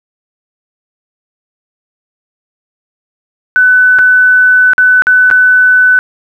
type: tone with dropouts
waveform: sine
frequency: 1500 Hz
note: F#6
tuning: 23 cents sharp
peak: -3 dBFS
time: 3.56-5.99 s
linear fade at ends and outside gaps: 0 ms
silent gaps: 3.987-3.991 / 4.734-4.781 / 5.021-5.069 / 5.302-5.312 s
effects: 7-bit